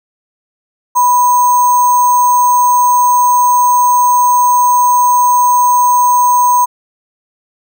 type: tone with sample-and-hold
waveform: sine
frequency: 985 Hz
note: B5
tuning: 5 cents flat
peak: -6 dBFS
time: 0.95-6.66 s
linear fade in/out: 20 ms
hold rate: 7350 Hz
effects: none